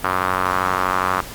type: tone with band-pass filter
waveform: sawtooth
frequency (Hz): 92.5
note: F#2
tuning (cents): 0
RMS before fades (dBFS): -20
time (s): 0.04-1.21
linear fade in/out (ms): 0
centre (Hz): 1200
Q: 3.3
effects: pink hiss -35 dBFS RMS until 1.34 s + Opus 32 kbps